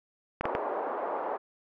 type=clicks; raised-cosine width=0.5 ms; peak=-14 dBFS; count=3; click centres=0.41 / 0.455 / 0.551 s
type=band-pass noise; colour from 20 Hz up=white; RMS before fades=-33 dBFS; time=0.43-1.38 s; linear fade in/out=20 ms; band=370 to 980 Hz; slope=24 dB/octave
effects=none